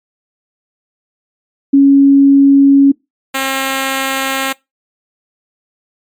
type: tone pair in turn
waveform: sine / 5% pulse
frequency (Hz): 277.2 / 268.2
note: C#4 / C4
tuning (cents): 0 / +43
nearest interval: minor second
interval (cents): 57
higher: first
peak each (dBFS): -3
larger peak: neither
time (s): 1.73-2.92 / 3.34-4.53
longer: neither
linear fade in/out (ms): 10
effects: noise-tail reverb RT60 0.2 s tail -23 dB re dry + MP3 96 kbps